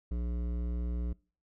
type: tone with hard clipping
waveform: sine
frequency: 59.5 Hz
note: A#1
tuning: 36 cents sharp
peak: -33 dBFS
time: 0.11-1.13 s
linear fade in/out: 5 ms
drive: 13 dB
effects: noise-tail reverb RT60 0.4 s tail -25 dB re dry